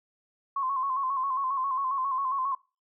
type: tone with vibrato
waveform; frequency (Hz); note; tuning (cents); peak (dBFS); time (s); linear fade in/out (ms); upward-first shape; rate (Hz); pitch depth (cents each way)
sine; 1070; C6; +38; -26; 0.56-2.55; 5; square; 7.4; 57
effects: noise-tail reverb RT60 0.3 s tail -22 dB re dry